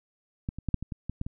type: clicks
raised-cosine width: 5 ms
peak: -18 / -25 / -16 / -11 / -22 / -22 / -20 / -18 / -23 dBFS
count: 9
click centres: 0.489 / 0.586 / 0.687 / 0.743 / 0.826 / 0.922 / 1.096 / 1.214 / 1.265 s
effects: none